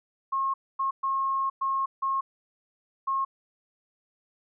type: tone bursts at uneven times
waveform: sine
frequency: 1080 Hz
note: C#6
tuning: 45 cents flat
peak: -24 dBFS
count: 6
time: 0.32-0.54 / 0.79-0.91 / 1.03-1.5 / 1.61-1.86 / 2.02-2.21 / 3.07-3.25 s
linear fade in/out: 10 ms
effects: none